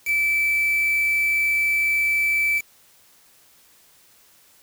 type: tone with quantisation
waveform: sine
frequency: 2318 Hz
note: D7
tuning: 23 cents flat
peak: -18 dBFS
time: 0.05-2.62 s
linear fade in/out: 50 ms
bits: 5
effects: white hiss -55 dBFS RMS until 4.62 s